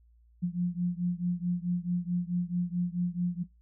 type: beating tone pair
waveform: sine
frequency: 174.61 / 179.21 Hz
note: F3 / F3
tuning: 0 / +45 cents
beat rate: 4.6 Hz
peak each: -30 dBFS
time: 0.42-3.44 s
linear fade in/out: 20 ms
effects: noise-tail reverb RT60 0.2 s tail -18 dB re dry + added 58 Hz sine -58 dBFS peak until 3.61 s